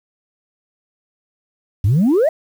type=exponential sweep; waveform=sine; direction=up; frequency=88.8 to 676 Hz; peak=-9 dBFS; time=1.84-2.29 s; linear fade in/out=5 ms; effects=tanh soft clip ceiling -9 dBFS + 7-bit